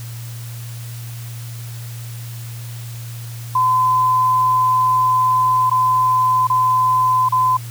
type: tone with dropouts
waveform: sine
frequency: 1019 Hz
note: C6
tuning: 46 cents flat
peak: -12 dBFS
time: 3.55-7.57 s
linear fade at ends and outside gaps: 5 ms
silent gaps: 5.698-5.713 / 6.471-6.499 / 7.288-7.322 s
effects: added 117 Hz sine -28 dBFS peak until 7.7 s + white hiss -39 dBFS RMS until 7.7 s